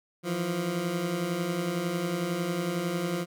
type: beating tone pair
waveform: 20% pulse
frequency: 164.4 / 175.4 Hz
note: E3 / F3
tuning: -4 / +8 cents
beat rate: 11 Hz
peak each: -30 / -24 dBFS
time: 0.23-3.26 s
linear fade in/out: 50 ms
effects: none